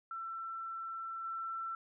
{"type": "tone with level steps", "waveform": "sine", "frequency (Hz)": 1341, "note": "E6", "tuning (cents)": 29, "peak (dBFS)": [-39, -37], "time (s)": [0.11, 1.75], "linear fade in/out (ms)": 2, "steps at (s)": 1.24, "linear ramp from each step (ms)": 5, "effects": []}